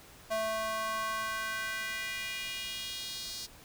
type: tone with high-pass filter sweep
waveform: square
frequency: 220 Hz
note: A3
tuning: in tune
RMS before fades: -36 dBFS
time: 0.3-3.47 s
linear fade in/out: 20 ms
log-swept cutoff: 690 to 4700 Hz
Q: 2.5
effects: pink hiss -54 dBFS RMS until 3.64 s